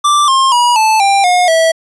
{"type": "tone with pitch steps", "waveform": "square", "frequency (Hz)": [1174.7, 1064.8, 965.2, 875, 793.1, 718.9, 651.7], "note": ["D6", "C6", "B5", "A5", "G5", "F5", "E5"], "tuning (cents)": [0, 30, -40, -10, 20, 50, -20], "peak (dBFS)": -8, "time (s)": [0.04, 1.72], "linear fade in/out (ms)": 10, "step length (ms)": 240, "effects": ["resampled to 24000 Hz"]}